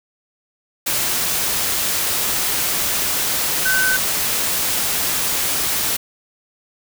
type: tone in noise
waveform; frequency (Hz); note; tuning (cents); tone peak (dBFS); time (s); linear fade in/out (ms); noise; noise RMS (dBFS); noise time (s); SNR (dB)
sine; 1521; F#6; +47; -16; 3.65-3.97; 10; white; -20; 0.86-5.97; +1
effects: none